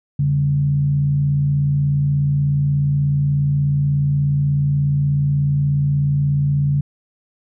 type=tone with frequency modulation; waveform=sine; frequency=142.4 Hz; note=C#3; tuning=47 cents sharp; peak=-14 dBFS; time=0.19-6.81 s; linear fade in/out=5 ms; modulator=56.6 Hz; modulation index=0.35; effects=none